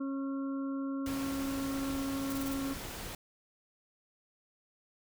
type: harmonic tone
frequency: 273.1 Hz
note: C#4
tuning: 26 cents flat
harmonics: 1 / 2 / 4 / 5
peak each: -33 / -46 / -49 / -50 dBFS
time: 0-2.74 s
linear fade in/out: 10 ms
type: noise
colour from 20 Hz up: pink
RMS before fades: -42 dBFS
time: 1.06-3.15 s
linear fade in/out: 2 ms
type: noise bursts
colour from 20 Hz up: blue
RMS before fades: -43 dBFS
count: 5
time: 2.3-2.537 s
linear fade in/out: 2 ms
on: 25 ms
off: 28 ms
effects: none